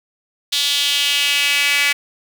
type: tone with high-pass filter sweep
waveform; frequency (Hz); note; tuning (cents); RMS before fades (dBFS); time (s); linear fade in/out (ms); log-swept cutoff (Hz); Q
sawtooth; 286.1; D4; -45; -17; 0.52-1.93; 10; 3600 to 2200; 3.6
effects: none